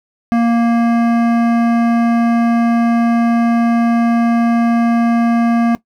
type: tone with hard clipping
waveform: sine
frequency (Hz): 233.4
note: A#3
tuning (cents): +2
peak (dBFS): -12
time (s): 0.32-5.75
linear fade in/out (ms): 0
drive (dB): 14
effects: noise-tail reverb RT60 0.1 s tail -18 dB re dry